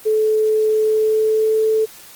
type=tone with pitch glide; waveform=sine; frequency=433.3 to 438.1 Hz; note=A4 to A4; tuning=-27 to -7 cents; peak=-13 dBFS; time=0.05-1.86 s; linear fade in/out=20 ms; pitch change=+20 cents; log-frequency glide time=0.83-1.6 s; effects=white hiss -41 dBFS RMS until 2.15 s + Opus 24 kbps